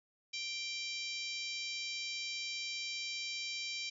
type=harmonic tone; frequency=785 Hz; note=G5; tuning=2 cents sharp; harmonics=3 / 4 / 5 / 6 / 7 / 8 / 9; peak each=-42 / -46 / -45 / -46 / -46 / -52 / -53 dBFS; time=0.33-3.9 s; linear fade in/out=10 ms; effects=none